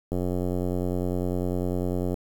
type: click train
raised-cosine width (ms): 2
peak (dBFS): -15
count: 183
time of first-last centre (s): 0.12-2.142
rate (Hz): 90
effects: 7-bit